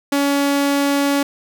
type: tone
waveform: sawtooth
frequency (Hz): 282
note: C#4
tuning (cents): +30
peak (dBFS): -11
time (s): 0.12-1.23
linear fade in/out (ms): 5
effects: none

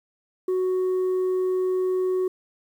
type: tone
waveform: sine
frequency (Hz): 370.3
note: F#4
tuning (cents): +1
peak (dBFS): -18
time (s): 0.48-2.28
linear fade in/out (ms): 5
effects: tanh soft clip ceiling -20 dBFS + 9-bit

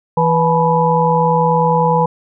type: harmonic tone with a mistuned harmonic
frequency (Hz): 164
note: E3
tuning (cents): -9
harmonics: 1 / 3 / 5 / 6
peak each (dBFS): -16 / -16 / -16 / -16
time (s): 0.17-2.06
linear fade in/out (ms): 5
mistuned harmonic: 5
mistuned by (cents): +71
effects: none

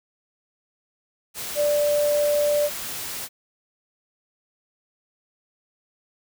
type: tone in noise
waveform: sine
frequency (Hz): 587.3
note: D5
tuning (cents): 0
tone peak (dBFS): -18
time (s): 1.55-2.7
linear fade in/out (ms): 50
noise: white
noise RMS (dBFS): -32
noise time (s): 1.34-3.29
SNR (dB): +11
effects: none

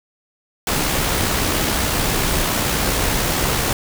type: noise with amplitude modulation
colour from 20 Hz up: pink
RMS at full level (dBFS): -18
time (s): 0.67-3.73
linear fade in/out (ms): 2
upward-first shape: sine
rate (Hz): 67.2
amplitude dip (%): 30
effects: none

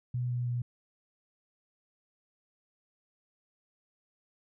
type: tone with pitch steps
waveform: sine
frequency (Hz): 123.47 / 122.48 / 121.49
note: B2 / B2 / B2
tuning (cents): 0 / -14 / -28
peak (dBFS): -29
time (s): 0.14-0.62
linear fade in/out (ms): 5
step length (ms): 160
effects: none

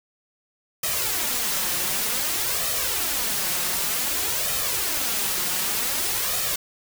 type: noise with flanger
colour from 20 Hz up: white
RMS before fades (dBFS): -25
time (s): 0.83-6.56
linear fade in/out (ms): 5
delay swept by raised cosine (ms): 1.6 to 5.6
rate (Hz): 0.54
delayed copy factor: +0.6
effects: none

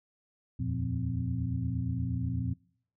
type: tone cluster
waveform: sine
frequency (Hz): 80.8 / 89.2 / 118.2 / 174.9 / 259.1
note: E2 / F2 / A#2 / F3 / C4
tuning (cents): -34 / +37 / +24 / +3 / -17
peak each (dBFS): -39 / -37 / -32 / -37 / -38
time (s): 0.59-2.54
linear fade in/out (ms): 10
effects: noise-tail reverb RT60 0.6 s tail -24 dB re dry

